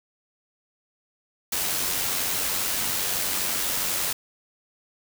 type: noise with amplitude modulation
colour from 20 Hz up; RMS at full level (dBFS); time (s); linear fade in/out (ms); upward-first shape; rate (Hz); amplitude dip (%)
white; -25; 1.52-4.13; 5; sine; 92.3; 30
effects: none

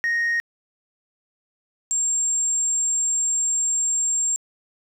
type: tone pair in turn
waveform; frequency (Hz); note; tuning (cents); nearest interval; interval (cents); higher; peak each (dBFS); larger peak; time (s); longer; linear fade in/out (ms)
sine; 1864.7 / 7435; A#6 / A#8; 0 / -5; 2 octaves; 2395; second; -17; neither; 0.04-0.4 / 1.91-4.36; second; 0
effects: tanh soft clip ceiling -18 dBFS + 9-bit

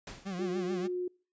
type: noise with exponential decay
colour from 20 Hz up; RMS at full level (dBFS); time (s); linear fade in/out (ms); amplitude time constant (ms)
pink; -41; 0.07-0.5; 2; 92
type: tone with vibrato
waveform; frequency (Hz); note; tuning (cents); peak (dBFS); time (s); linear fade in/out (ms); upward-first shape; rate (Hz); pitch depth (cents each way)
40% pulse; 187.1; F#3; +20; -34; 0.25-0.88; 20; triangle; 6.9; 130
type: tone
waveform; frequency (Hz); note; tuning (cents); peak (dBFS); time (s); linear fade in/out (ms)
sine; 360.4; F#4; -45; -31; 0.39-1.08; 5
effects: noise-tail reverb RT60 0.4 s tail -26 dB re dry + resampled to 16000 Hz

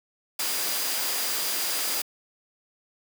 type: tone in noise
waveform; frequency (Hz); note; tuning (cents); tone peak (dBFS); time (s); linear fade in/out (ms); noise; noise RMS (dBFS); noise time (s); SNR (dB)
sine; 4862; D#8; -41; -35; 0.39-2.02; 5; white; -28; 0.39-2.02; -10
effects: high-pass 300 Hz 12 dB/octave

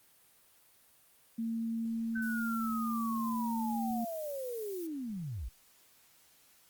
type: tone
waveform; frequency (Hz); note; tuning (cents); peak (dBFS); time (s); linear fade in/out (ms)
sine; 227.6; A#3; -41; -32; 1.38-4.05; 10
type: linear sweep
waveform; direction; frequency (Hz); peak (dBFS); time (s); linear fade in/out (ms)
sine; down; 1541 to 44.49; -36; 2.15-5.49; 10
type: noise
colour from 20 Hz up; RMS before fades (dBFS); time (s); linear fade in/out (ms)
violet; -49; 2.22-4.87; 5
effects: white hiss -64 dBFS RMS until 6.69 s + Opus 32 kbps

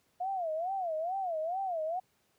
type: tone with vibrato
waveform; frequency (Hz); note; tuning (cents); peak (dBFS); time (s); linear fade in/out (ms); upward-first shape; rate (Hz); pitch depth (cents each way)
sine; 698.5; F5; 0; -31; 0.2-2; 10; sine; 2.3; 200
effects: pink hiss -72 dBFS RMS until 2.38 s + high-pass 100 Hz 12 dB/octave

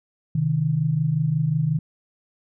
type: tone pair together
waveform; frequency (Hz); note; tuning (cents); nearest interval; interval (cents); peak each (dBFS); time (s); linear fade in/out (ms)
sine; 130.81 / 156.37; C3 / D#3; 0 / +9; minor third; 309; -24 / -20; 0.35-1.79; 5
effects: none

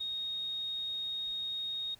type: tone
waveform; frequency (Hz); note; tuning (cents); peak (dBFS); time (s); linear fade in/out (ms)
sine; 3729; A#7; 0; -34; 0-1.95; 10
effects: pink hiss -62 dBFS RMS until 1.99 s

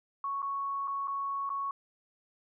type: tone with dropouts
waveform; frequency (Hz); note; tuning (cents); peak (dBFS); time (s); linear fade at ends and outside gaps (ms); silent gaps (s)
sine; 1108.7; C#6; 0; -31; 0.24-1.71; 2; 0.42-0.427 / 0.875-0.879 / 1.074-1.08 / 1.493-1.501
effects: none

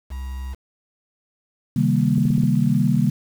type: tone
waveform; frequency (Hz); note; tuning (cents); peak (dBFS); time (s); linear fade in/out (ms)
triangle; 65.41; C2; 0; -25; 0.1-0.55; 20
type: chord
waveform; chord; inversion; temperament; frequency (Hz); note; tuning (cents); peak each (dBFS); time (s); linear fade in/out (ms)
sine; C minor seventh; none; equal with one note detuned; 133.64 / 155.56 / 196 / 233.1; C3 / Eb3 / G3 / Bb3; +37 / 0 / 0 / 0; -21; 1.76-3.1; 5
type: clicks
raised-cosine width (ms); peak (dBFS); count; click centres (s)
3; -20; 5; 2.181 / 2.254 / 2.305 / 2.38 / 2.436
effects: 7-bit

